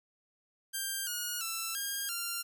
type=tone with pitch steps; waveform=5% pulse; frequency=1586 / 1443 / 1334 / 1617 / 1387 Hz; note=G6 / F#6 / E6 / G#6 / F6; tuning=+20 / -44 / +20 / -47 / -12 cents; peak=-23 dBFS; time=0.73-2.43 s; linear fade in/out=20 ms; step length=340 ms; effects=none